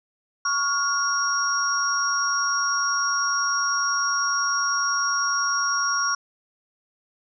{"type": "tone cluster", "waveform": "sine", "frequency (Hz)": [1116, 1410, 5610], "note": ["C#6", "F6", "F8"], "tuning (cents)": [11, 16, 7], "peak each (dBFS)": [-25, -25, -25], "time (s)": [0.45, 6.15], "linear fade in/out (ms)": 5, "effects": []}